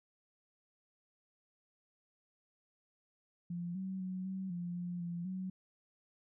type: tone with pitch steps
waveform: sine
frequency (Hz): 173.6 / 189.6 / 185.5 / 189.9 / 174.7 / 176.2 / 172.3 / 186.8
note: F3 / F#3 / F#3 / F#3 / F3 / F3 / F3 / F#3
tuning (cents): -10 / +43 / +5 / +45 / +1 / +16 / -23 / +17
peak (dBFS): -37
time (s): 3.5-5.5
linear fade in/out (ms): 5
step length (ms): 250
effects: none